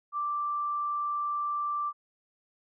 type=tone; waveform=sine; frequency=1174.7 Hz; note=D6; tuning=in tune; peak=-28 dBFS; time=0.12-1.93 s; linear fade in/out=50 ms; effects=none